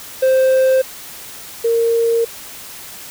triangle / sine tone pair in turn, 523.3 / 461.8 Hz, C5 / A#4, 0 / -16 cents, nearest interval major second, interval 216 cents, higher first, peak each -8 / -12 dBFS, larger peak first, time 0.22-0.82 / 1.64-2.25 s, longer second, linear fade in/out 10 ms, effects white hiss -34 dBFS RMS until 3.1 s

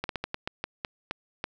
slowing click train, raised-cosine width 0.3 ms, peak -14 dBFS, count 10, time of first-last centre 0.04-1.441 s, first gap 52 ms, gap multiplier 1.26, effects none

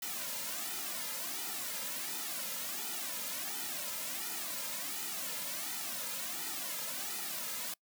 white noise with flanger, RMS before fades -39 dBFS, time 0.02-7.74 s, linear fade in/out 5 ms, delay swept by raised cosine 1.8 to 2.69 ms, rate 1.4 Hz, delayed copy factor -0.9, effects noise-tail reverb RT60 0.1 s tail -25 dB re dry + high-pass 200 Hz 12 dB/octave

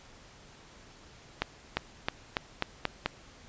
accelerating click train, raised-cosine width 0.3 ms, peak -11 dBFS, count 7, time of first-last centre 1.42-3.06 s, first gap 350 ms, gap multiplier 0.9, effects pink hiss -54 dBFS RMS until 3.48 s + resampled to 16000 Hz

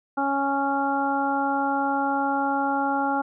harmonic tone, 277.2 Hz, C#4, in tune, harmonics 1 / 2 / 3 / 4 / 5, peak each -27 / -32 / -24 / -34 / -29 dBFS, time 0.17-3.22 s, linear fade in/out 10 ms, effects none

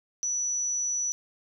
sine tone, 5920 Hz, F#8, in tune, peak -26 dBFS, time 0.23-1.12 s, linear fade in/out 0 ms, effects none

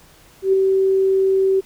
sine tone with ADSR envelope, 384.2 Hz, G4, 35 cents flat, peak -10 dBFS, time 0.42-1.61 s, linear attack 110 ms, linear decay 8 ms, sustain -3 dB, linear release 19 ms, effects pink hiss -49 dBFS RMS until 1.65 s

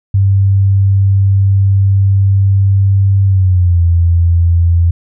sine tone with pitch glide, 97.9 to 85.23 Hz, G2 to F2, -2 to -42 cents, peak -6 dBFS, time 0.14-4.91 s, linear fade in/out 5 ms, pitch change -240 cents, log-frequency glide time 3.25-3.82 s, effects none

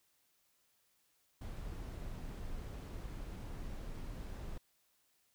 brown noise, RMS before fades -44 dBFS, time 1.41-4.58 s, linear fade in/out 5 ms, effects white hiss -75 dBFS RMS until 5.34 s

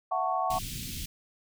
sine chord, F# minor seventh, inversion third, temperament just, 666 / 740 / 888 / 1110 Hz, E5 / F#5 / A5 / C#6, +18 / 0 / +16 / +2 cents, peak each -34 / -29 / -35 / -31 dBFS, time 0.11-0.59 s, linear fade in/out 10 ms
pink band-stop noise, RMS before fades -37 dBFS, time 0.5-1.06 s, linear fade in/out 5 ms, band 250 to 2600 Hz, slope 24 dB/octave
effects none

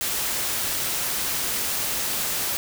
white noise, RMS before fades -26 dBFS, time 0.01-2.57 s, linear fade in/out 0 ms, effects none

